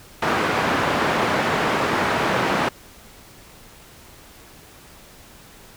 white band-pass noise, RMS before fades -21 dBFS, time 0.22-2.69 s, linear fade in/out 5 ms, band 120 to 1400 Hz, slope 12 dB/octave, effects pink hiss -46 dBFS RMS until 5.76 s

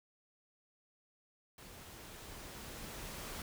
pink noise with level ramp, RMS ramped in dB -54 to -44 dBFS, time 1.58-3.42 s, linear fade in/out 2 ms, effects none

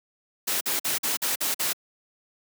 white noise bursts, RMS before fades -26 dBFS, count 7, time 0.47-1.732 s, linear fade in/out 10 ms, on 140 ms, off 47 ms, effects high-pass 200 Hz 12 dB/octave

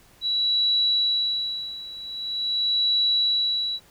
sine tone with tremolo, 3921 Hz, B7, 13 cents flat, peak -18 dBFS, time 0.21-3.8 s, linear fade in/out 50 ms, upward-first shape sine, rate 0.44 Hz, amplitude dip 85%, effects pink hiss -55 dBFS RMS until 3.9 s

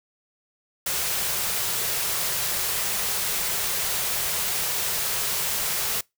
white band-stop noise, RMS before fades -26 dBFS, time 0.86-6.01 s, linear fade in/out 5 ms, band 210 to 340 Hz, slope 96 dB/octave, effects noise-tail reverb RT60 0.2 s tail -25 dB re dry

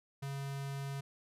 square tone with notch filter, 138.59 Hz, C#3, in tune, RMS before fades -40 dBFS, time 0.22-1.01 s, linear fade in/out 10 ms, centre 340 Hz, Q 1.7, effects resampled to 32000 Hz

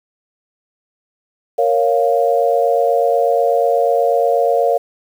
sine chord, Bb minor, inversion none, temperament equal, 466.2 / 554.4 / 698.5 Hz, Bb4 / Db5 / F5, 0 / 0 / 0 cents, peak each -16 dBFS, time 1.58-4.78 s, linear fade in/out 10 ms, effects 7-bit

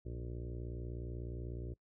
harmonic tone with a mistuned harmonic, 59.9 Hz, A#1, 48 cents sharp, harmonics 1 / 2 / 3 / 4 / 5 / 6 / 7 / 8 / 9 / 10, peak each -43 / -45 / -54 / -57 / -53 / -50 / -55 / -59 / -64 / -63 dBFS, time 0.05-1.74 s, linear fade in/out 10 ms, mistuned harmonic 1, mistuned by +96 cents, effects noise-tail reverb RT60 0.1 s tail -22 dB re dry

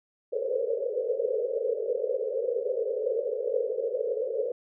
white band-pass noise, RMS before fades -29 dBFS, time 0.32-4.52 s, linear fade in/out 5 ms, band 430 to 540 Hz, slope 96 dB/octave, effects none

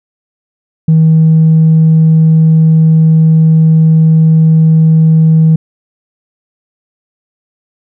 triangle tone with tanh clipping, 159.8 Hz, D#3, 47 cents sharp, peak -3 dBFS, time 0.88-5.56 s, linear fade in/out 5 ms, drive 5 dB, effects none

